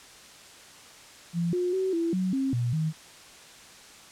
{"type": "tone with pitch steps", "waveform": "sine", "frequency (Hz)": [170.7, 358.1, 378, 334.4, 185.8, 268.2, 120.6, 157.7], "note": ["F3", "F4", "F#4", "E4", "F#3", "C4", "B2", "D#3"], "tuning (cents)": [-39, 43, 37, 25, 7, 43, -41, 24], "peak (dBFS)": -24, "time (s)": [1.33, 2.93], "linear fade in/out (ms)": 50, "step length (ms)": 200, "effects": ["white hiss -49 dBFS RMS until 4.11 s", "low-pass 8000 Hz 12 dB/octave"]}